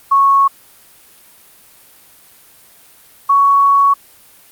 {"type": "tone pair in turn", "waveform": "sine", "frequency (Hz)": [1104, 1116.8], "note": ["C#6", "C#6"], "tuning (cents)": [-7, 13], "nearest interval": "unison", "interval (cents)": 20, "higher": "second", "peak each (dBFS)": -7, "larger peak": "neither", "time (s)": [[0.11, 0.48], [3.29, 3.94]], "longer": "second", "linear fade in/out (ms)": 10, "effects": ["white hiss -45 dBFS RMS until 4.51 s", "Opus 32 kbps"]}